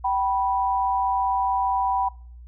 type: tone pair together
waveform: sine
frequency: 773.3 / 982 Hz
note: G5 / B5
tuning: -24 / -10 cents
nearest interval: major third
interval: 414 cents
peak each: -23 dBFS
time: 0.04-2.09 s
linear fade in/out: 10 ms
effects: noise-tail reverb RT60 0.5 s tail -22 dB re dry + added 60 Hz sine -40 dBFS peak until 2.47 s